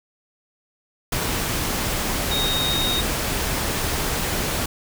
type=tone in noise; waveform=sine; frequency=3729 Hz; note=A#7; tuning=in tune; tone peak=-22 dBFS; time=2.31-3.01 s; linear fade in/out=5 ms; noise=pink; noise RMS=-24 dBFS; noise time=1.12-4.66 s; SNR=-1 dB; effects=none